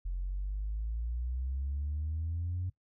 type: exponential sweep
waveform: sine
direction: up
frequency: 43.35 to 92.5 Hz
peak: -31 dBFS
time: 0.05-2.7 s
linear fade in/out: 10 ms
effects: noise-tail reverb RT60 0.1 s tail -19 dB re dry + tanh soft clip ceiling -28 dBFS